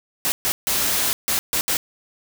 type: noise bursts at uneven times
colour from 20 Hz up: white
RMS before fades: -21 dBFS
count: 6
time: 0.25-0.32 / 0.45-0.52 / 0.67-1.13 / 1.28-1.39 / 1.53-1.61 / 1.68-1.77 s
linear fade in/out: 0 ms
effects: none